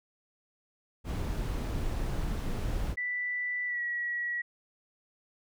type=noise; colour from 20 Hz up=brown; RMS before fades=-32 dBFS; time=1.04-2.96 s; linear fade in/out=50 ms
type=tone with pitch glide; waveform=sine; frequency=1975.5 to 1922.6 Hz; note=B6 to B6; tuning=0 to -47 cents; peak=-30 dBFS; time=2.97-4.42 s; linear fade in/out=10 ms; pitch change=-47 cents; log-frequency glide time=3.66-3.81 s
effects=none